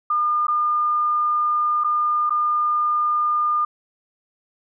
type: tone with dropouts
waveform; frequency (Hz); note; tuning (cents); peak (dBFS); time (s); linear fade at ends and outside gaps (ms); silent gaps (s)
sine; 1210; D#6; -49; -17; 0.1-3.65; 5; 0.469-0.481 / 1.838-1.844 / 2.296-2.305
effects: none